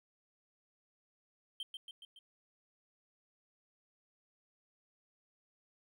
triangle tone with echo, 3136 Hz, G7, in tune, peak -37 dBFS, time 1.6-1.63 s, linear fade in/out 2 ms, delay 140 ms, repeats 4, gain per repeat -4 dB, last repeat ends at 2.19 s, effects none

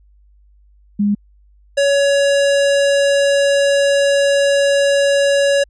sine / square tone pair in turn, 204.9 / 561.4 Hz, G#3 / C#5, -23 / +22 cents, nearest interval octave + perfect fourth, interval 1745 cents, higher second, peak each -12 dBFS, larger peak neither, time 0.99-1.15 / 1.77-5.64 s, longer second, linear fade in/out 10 ms, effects added 50 Hz sine -47 dBFS peak until 5.69 s + resampled to 22050 Hz

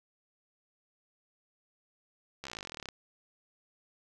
slowing click train, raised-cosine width 0.2 ms, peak -23 dBFS, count 22, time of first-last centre 2.44-2.888 s, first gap 14 ms, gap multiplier 1.04, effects none

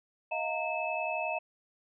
sine tone cluster, 634 / 705 / 918 / 2605 Hz, D#5 / F5 / A#5 / E7, +32 / +16 / -27 / -21 cents, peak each -35 / -36 / -38 / -35 dBFS, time 0.31-1.39 s, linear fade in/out 10 ms, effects none

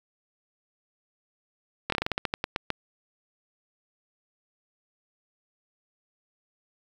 slowing click train, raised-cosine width 0.3 ms, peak -10 dBFS, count 13, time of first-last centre 1.9-2.703 s, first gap 23 ms, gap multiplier 1.18, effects 7-bit

